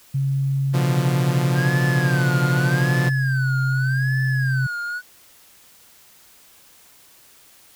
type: tone with pitch glide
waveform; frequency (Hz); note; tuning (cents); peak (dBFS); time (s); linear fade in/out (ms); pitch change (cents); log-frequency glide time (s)
sine; 136.6 to 131.19; C#3 to C3; -25 to +5; -18; 0.14-4.67; 10; -70; 2.77-3.42
type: chord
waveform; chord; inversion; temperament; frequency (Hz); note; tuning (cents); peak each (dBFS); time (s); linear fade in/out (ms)
sawtooth; B diminished; none; equal; 123.47 / 146.83 / 174.61; B2 / D3 / F3; 0 / 0 / 0; -22 / -25 / -20; 0.73-3.1; 20
type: tone with vibrato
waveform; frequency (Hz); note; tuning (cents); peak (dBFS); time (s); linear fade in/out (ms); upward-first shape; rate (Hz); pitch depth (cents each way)
triangle; 1568; G6; 0; -23; 1.54-5.02; 50; sine; 0.84; 180
effects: white hiss -51 dBFS RMS until 7.75 s